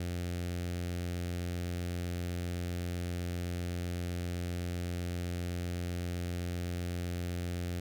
sawtooth tone with notch filter, 87.8 Hz, F2, 10 cents sharp, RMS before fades -36 dBFS, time 0-7.8 s, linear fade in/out 5 ms, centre 1000 Hz, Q 1.2, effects none

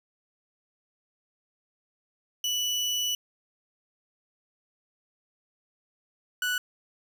30% pulse tone pair in turn, 2960 / 1480 Hz, F#7 / F#6, 0 / 0 cents, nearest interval octave, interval 1200 cents, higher first, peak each -23 dBFS, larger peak neither, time 2.44-3.15 / 6.42-6.58 s, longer first, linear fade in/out 2 ms, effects none

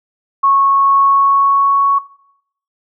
sine tone with pitch glide, 1100 to 1112.1 Hz, C#6 to C#6, -14 to +5 cents, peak -8 dBFS, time 0.43-1.99 s, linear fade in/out 10 ms, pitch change +19 cents, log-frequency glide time 0.63-1.87 s, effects noise-tail reverb RT60 0.7 s tail -19 dB re dry

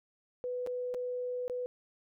sine tone with dropouts, 496.3 Hz, B4, 8 cents sharp, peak -33 dBFS, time 0.44-1.66 s, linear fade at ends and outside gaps 0 ms, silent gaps 0.664-0.672 / 0.941-0.946 / 1.48-1.498 s, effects none

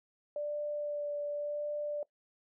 sine tone with vibrato, 587.3 Hz, D5, in tune, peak -33 dBFS, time 0.36-2.03 s, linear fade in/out 2 ms, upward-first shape sine, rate 0.9 Hz, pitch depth 12 cents each way, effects noise-tail reverb RT60 0.1 s tail -20 dB re dry

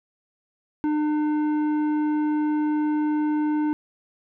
sine tone with tanh clipping, 301.9 Hz, D4, 48 cents sharp, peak -22 dBFS, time 0.84-3.73 s, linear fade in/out 0 ms, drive 10 dB, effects none

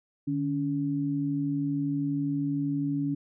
sine tone pair together, 149.28 / 281.8 Hz, D3 / C#4, +29 / +29 cents, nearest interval major seventh, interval 1100 cents, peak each -31 / -27 dBFS, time 0.27-3.15 s, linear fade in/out 10 ms, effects none

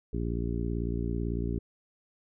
harmonic tone, 58 Hz, A#1, 8 cents flat, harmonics 1 / 2 / 3 / 4 / 5 / 6 / 7, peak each -32 / -35 / -37 / -38 / -39 / -40 / -40 dBFS, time 0.13-1.59 s, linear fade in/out 5 ms, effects none

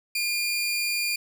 sawtooth tone pair together, 2419 / 4601 Hz, D#7 / D8, -49 / -36 cents, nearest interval major seventh, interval 1113 cents, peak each -22 / -29 dBFS, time 0.15-1.16 s, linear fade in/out 5 ms, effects none

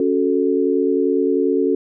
sine chord, F# minor, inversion second, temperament equal, 277.2 / 370 / 440 Hz, C#4 / F#4 / A4, 0 / 0 / 0 cents, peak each -19 dBFS, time 0-1.75 s, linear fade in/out 2 ms, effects none

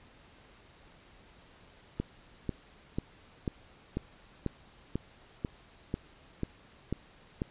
click train, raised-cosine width 3 ms, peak -18 dBFS, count 12, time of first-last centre 2-7.419 s, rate 2.03 Hz, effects pink hiss -58 dBFS RMS until 7.5 s + resampled to 8000 Hz

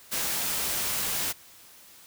white noise, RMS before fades -29 dBFS, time 0.11-1.33 s, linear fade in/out 20 ms, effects white hiss -52 dBFS RMS until 2.06 s

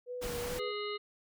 sine tone with vibrato, 488.3 Hz, B4, 20 cents flat, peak -37 dBFS, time 0.06-0.73 s, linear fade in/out 50 ms, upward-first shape sine, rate 2.4 Hz, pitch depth 28 cents each way
pink noise, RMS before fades -40 dBFS, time 0.21-0.6 s, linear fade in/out 20 ms
harmonic tone, 415.3 Hz, G#4, in tune, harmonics 1 / 3 / 5 / 7 / 9 / 10, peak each -37 / -42 / -44 / -45 / -47 / -47 dBFS, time 0.58-0.98 s, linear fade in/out 20 ms
effects none

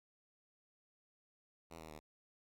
5% pulse tone with pitch steps, 82.41 / 79.42 / 76.54 Hz, E2 / D#2 / D#2, 0 / +36 / -28 cents, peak -39 dBFS, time 1.7-2 s, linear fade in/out 20 ms, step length 100 ms, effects none

